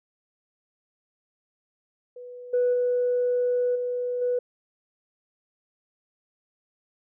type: tone with level steps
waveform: sine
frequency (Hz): 492.6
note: B4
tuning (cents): -5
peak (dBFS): -38 / -18 / -20 / -25 / -21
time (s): 2.16-4.39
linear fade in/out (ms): 5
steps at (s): 2.53 / 2.73 / 3.75 / 4.21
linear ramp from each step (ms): 10
effects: tanh soft clip ceiling -16 dBFS